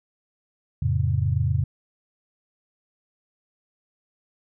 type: chord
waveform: sine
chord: F augmented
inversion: none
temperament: just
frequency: 87.31 / 109.13 / 136.42 Hz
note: F2 / A2 / C#3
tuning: 0 / -14 / -27 cents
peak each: -24 dBFS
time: 0.82-1.64 s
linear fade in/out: 5 ms
effects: none